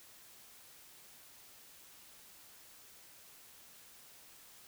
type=silence; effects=white hiss -58 dBFS RMS until 4.67 s